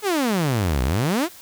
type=exponential two-way sweep; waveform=sawtooth; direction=down then up; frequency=440 to 59.4 to 378.8 Hz; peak=-15 dBFS; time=0.02-1.29 s; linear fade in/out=50 ms; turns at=0.83 s; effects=white hiss -44 dBFS RMS until 1.41 s